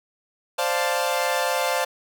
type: chord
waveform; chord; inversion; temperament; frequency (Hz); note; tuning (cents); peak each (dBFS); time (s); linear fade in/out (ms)
sawtooth; D minor seventh; third; equal; 523.3 / 587.3 / 698.5 / 880; C5 / D5 / F5 / A5; 0 / 0 / 0 / 0; -22 / -24 / -23 / -24; 0.58-1.85; 10
effects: none